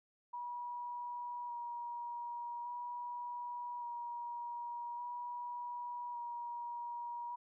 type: tone with vibrato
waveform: sine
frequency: 960 Hz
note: B5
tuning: 49 cents flat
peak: -40 dBFS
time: 0.33-7.36 s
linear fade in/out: 10 ms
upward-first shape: square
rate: 0.43 Hz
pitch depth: 12 cents each way
effects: none